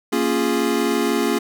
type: chord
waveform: square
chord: Bb minor seventh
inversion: none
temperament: equal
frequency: 233.1 / 277.2 / 349.2 / 415.3 Hz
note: Bb3 / Db4 / F4 / Ab4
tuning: 0 / 0 / 0 / 0 cents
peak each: -24 dBFS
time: 0.12-1.39 s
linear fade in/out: 10 ms
effects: none